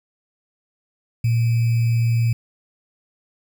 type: tone with sample-and-hold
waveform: sine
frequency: 116.3 Hz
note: A#2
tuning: 4 cents flat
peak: -15 dBFS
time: 1.24-2.33 s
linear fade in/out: 5 ms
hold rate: 2450 Hz
effects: none